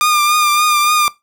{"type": "tone with vibrato", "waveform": "sawtooth", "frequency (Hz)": 1206, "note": "D6", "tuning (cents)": 46, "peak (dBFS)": -7, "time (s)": [0.01, 1.08], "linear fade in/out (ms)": 0, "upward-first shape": "triangle", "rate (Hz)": 3.5, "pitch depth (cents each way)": 38, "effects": ["noise-tail reverb RT60 0.2 s tail -20 dB re dry"]}